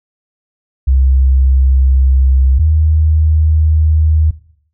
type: tone pair in turn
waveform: sine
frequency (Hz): 66 / 78.04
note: C2 / D#2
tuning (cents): +16 / +6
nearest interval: minor third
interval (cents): 290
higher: second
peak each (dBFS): -7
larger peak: neither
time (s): 0.87-2.59 / 2.59-4.31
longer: neither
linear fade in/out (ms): 10
effects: noise-tail reverb RT60 0.6 s tail -17 dB re dry